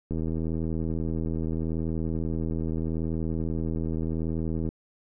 click train, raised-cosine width 3 ms, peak -18 dBFS, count 371, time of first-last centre 0.11-4.689 s, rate 80.8 Hz, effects none

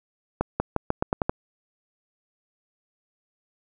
accelerating click train, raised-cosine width 1 ms, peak -8 dBFS, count 8, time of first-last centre 0.41-1.295 s, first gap 190 ms, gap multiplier 0.86, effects none

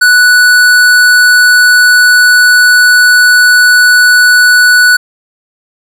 sine tone with hard clipping, 1480 Hz, F#6, in tune, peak -4 dBFS, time 0.01-4.97 s, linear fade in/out 10 ms, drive 15 dB, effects none

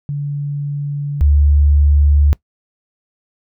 sine tone pair in turn, 143.9 / 72.62 Hz, D3 / D2, -35 / -19 cents, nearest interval octave, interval 1184 cents, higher first, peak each -18 / -8 dBFS, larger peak second, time 0.09-1.21 / 1.21-2.33 s, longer neither, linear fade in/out 0 ms, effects noise-tail reverb RT60 0.1 s tail -21 dB re dry

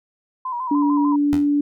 sine tone with vibrato, 991 Hz, B5, 6 cents sharp, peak -23 dBFS, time 0.45-1.16 s, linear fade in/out 5 ms, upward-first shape square, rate 6.7 Hz, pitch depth 60 cents each way
sine tone, 289.6 Hz, D4, 24 cents flat, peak -15 dBFS, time 0.71-1.61 s, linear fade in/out 5 ms
15% pulse tone with exponential decay, 84 Hz, E2, 33 cents sharp, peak -15 dBFS, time 1.33-1.51 s, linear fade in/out 0 ms, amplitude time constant 37 ms
effects none

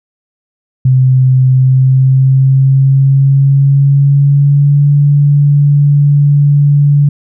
sine tone with pitch glide, 129.8 to 144.02 Hz, C3 to D3, -13 to -33 cents, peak -4 dBFS, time 0.85-7.09 s, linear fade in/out 5 ms, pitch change +180 cents, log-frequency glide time 1.49-4.9 s, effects none

